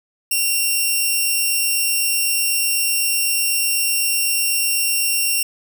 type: tone with amplitude modulation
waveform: 5% pulse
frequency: 2748 Hz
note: F7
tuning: 29 cents flat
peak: -6 dBFS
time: 0.31-5.43 s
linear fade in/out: 5 ms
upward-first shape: sine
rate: 245 Hz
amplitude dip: 30%
effects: none